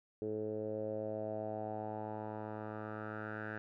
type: tone with low-pass filter sweep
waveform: 10% pulse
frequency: 107.6 Hz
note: A2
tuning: 38 cents flat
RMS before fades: -41 dBFS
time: 0.22-3.58 s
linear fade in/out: 0 ms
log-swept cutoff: 420 to 1600 Hz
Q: 4.7
effects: none